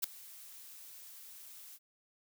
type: noise with ADSR envelope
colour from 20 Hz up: blue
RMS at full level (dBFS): -30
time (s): 0.02-1.79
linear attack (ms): 21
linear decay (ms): 4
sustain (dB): -22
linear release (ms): 45
effects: none